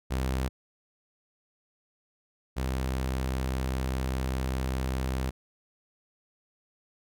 sawtooth tone pair in turn, 65 / 65 Hz, C2 / C2, -11 / -11 cents, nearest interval unison, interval 0 cents, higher neither, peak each -23 / -24 dBFS, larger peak first, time 0.1-0.49 / 2.56-5.31 s, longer second, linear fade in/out 20 ms, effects none

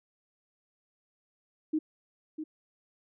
sine tone with echo, 311.1 Hz, D#4, in tune, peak -25 dBFS, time 1.73-1.79 s, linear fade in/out 10 ms, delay 650 ms, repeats 1, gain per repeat -9 dB, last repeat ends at 2.44 s, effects none

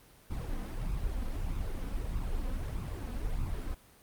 brown noise with flanger, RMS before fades -34 dBFS, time 0.3-3.75 s, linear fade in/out 10 ms, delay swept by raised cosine 0.79 to 3.99 ms, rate 1.6 Hz, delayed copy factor +0.6, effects pink hiss -59 dBFS RMS until 4.02 s + Opus 32 kbps

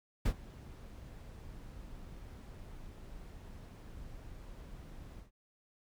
brown noise with ADSR envelope, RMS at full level -28 dBFS, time 0.25-5.31 s, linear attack 10 ms, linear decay 70 ms, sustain -21 dB, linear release 130 ms, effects none

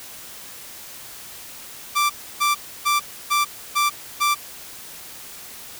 sawtooth tone bursts, 1174.7 Hz, D6, in tune, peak -13 dBFS, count 6, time 1.95-4.35 s, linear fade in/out 20 ms, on 150 ms, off 300 ms, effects white hiss -39 dBFS RMS until 5.79 s

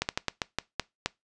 slowing click train, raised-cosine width 0.2 ms, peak -9 dBFS, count 8, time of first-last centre 0.02-1.06 s, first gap 69 ms, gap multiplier 1.25, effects noise-tail reverb RT60 0.2 s tail -22 dB re dry + resampled to 22050 Hz

